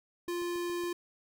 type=tone; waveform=square; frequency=348.7 Hz; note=F4; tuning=3 cents flat; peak=-33 dBFS; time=0.28-0.93 s; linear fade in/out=5 ms
type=click train; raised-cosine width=2 ms; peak=-40 dBFS; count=5; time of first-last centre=0.28-0.837 s; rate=7.18 Hz
effects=none